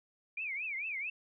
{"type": "tone with vibrato", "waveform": "sine", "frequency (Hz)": 2349, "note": "D7", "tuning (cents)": 0, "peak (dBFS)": -35, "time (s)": [0.37, 1.1], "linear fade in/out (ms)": 5, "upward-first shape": "triangle", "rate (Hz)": 4.5, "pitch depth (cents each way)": 240, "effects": []}